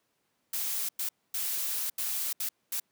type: noise bursts at uneven times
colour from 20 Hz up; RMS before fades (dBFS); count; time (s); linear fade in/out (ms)
blue; -32; 6; 0.53-0.89 / 0.99-1.09 / 1.34-1.9 / 1.98-2.33 / 2.4-2.49 / 2.72-2.8; 5
effects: pink hiss -75 dBFS RMS until 2.91 s + high-pass 150 Hz 12 dB/octave